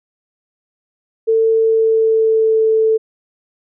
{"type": "tone with pitch glide", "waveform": "sine", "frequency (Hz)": [447.7, 441.5], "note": ["A4", "A4"], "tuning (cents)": [30, 6], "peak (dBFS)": -10, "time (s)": [1.27, 2.98], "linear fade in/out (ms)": 20, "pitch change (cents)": -24, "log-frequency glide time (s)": [1.53, 2.63], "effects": []}